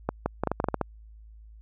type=clicks; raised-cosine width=1 ms; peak=-11 dBFS; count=10; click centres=0.09 / 0.26 / 0.436 / 0.473 / 0.516 / 0.601 / 0.642 / 0.686 / 0.743 / 0.813 s; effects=added 54 Hz sine -46 dBFS peak until 1.61 s